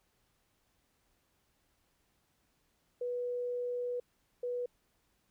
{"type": "tone bursts at uneven times", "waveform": "sine", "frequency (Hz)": 489.7, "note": "B4", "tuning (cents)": -15, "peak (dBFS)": -33, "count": 2, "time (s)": [[3.01, 4], [4.43, 4.66]], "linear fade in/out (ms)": 5, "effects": ["pink hiss -75 dBFS RMS until 5.3 s"]}